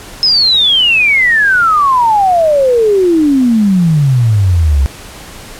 sine exponential sweep, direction down, 5210 to 65.2 Hz, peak -6 dBFS, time 0.23-4.86 s, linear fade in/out 0 ms, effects pink hiss -31 dBFS RMS until 5.59 s + low-pass 12000 Hz 12 dB/octave

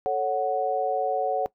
sine chord, F# minor, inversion first, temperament equal, 440 / 554.4 / 740 Hz, A4 / C#5 / F#5, 0 / 0 / 0 cents, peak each -29 / -27 / -25 dBFS, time 0.06-1.46 s, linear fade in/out 0 ms, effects noise-tail reverb RT60 0.1 s tail -19 dB re dry

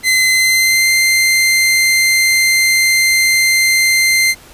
sawtooth tone with pitch glide, 2053 to 2086 Hz, C7 to C7, -33 to -6 cents, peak -6 dBFS, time 0.03-4.35 s, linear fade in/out 50 ms, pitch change +27 cents, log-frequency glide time 0.29-0.89 s, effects pink hiss -40 dBFS RMS until 4.53 s + resampled to 32000 Hz

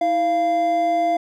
triangle tone pair together, 323.4 / 690.2 Hz, E4 / F5, -33 / -21 cents, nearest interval octave + minor second, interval 1312 cents, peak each -24 / -15 dBFS, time 0.01-1.17 s, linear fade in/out 5 ms, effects none

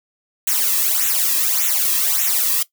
blue noise with flanger, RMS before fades -18 dBFS, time 0.47-2.63 s, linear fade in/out 5 ms, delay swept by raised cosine 0.2 to 1.4 ms, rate 1.7 Hz, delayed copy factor -1, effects noise-tail reverb RT60 0.1 s tail -17 dB re dry

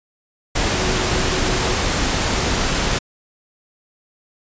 sine tone in noise, 372.3 Hz, F#4, 11 cents sharp, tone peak -27 dBFS, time 0.74-1.76 s, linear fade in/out 10 ms, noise pink, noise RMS -19 dBFS, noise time 0.55-2.99 s, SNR -11 dB, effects resampled to 16000 Hz

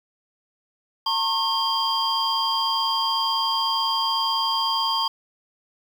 sine tone cluster, 907 / 1085 / 3184 / 4826 Hz, A#5 / C#6 / G7 / D8, -48 / -37 / +26 / +46 cents, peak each -26 dBFS, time 1.06-5.08 s, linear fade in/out 5 ms, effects 7-bit

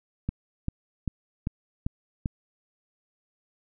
click train, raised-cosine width 5 ms, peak -15 dBFS, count 6, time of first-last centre 0.29-2.259 s, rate 2.54 Hz, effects none

